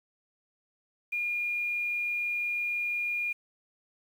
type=tone with quantisation; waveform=sine; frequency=2422 Hz; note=D#7; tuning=47 cents flat; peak=-28 dBFS; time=1.12-3.33 s; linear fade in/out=10 ms; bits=9; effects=none